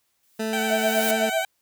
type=noise with exponential growth; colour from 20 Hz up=blue; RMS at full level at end=-26 dBFS; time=0.23-1.11 s; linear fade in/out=0 ms; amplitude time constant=190 ms
type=tone with pitch glide; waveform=20% pulse; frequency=220 to 222 Hz; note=A3 to A3; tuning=0 to +16 cents; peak=-20 dBFS; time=0.39-1.3 s; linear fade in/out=10 ms; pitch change=+16 cents; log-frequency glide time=0.66-1.03 s
type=tone with vibrato; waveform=15% pulse; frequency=766 Hz; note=G5; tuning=40 cents flat; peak=-19 dBFS; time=0.53-1.45 s; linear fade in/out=2 ms; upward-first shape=sine; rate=10 Hz; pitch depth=40 cents each way
type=tone with tremolo; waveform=sine; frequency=654 Hz; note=E5; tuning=14 cents flat; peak=-19 dBFS; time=0.7-1.45 s; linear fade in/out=5 ms; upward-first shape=triangle; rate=7.8 Hz; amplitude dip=100%
effects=white hiss -71 dBFS RMS until 1.61 s